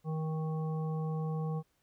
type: harmonic tone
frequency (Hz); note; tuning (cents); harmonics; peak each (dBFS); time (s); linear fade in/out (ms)
157.7; D#3; +24; 1 / 3 / 5 / 7; -32 / -42 / -46 / -49; 0.04-1.63; 50
effects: pink hiss -75 dBFS RMS until 1.82 s

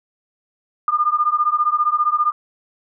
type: beating tone pair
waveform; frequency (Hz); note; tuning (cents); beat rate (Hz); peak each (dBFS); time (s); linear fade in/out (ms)
sine; 1203 / 1218; D6 / D#6; +41 / -37; 15; -18; 0.88-2.32; 2
effects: none

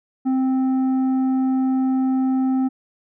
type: tone with tanh clipping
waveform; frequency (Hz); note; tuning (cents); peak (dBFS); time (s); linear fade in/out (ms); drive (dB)
triangle; 261.6; C4; 0; -18; 0.25-2.69; 20; 11
effects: none

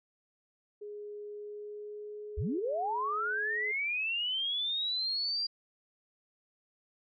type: tone with pitch glide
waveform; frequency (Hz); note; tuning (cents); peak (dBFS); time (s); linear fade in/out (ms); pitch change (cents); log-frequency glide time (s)
sine; 415.3 to 424.8; G#4 to G#4; 0 to +39; -40; 0.81-3.72; 10; +39; 1.3-3.37
type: linear sweep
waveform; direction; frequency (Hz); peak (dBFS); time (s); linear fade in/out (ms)
sine; up; 44.52 to 4802; -30; 2.37-5.47; 10
effects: none

